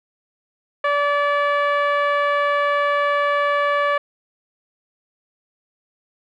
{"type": "tone with low-pass filter", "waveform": "10% pulse", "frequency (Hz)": 577, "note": "D5", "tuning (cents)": -31, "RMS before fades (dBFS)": -19, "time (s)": [0.84, 3.98], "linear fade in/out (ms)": 5, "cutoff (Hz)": 1400, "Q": 1.1, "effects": []}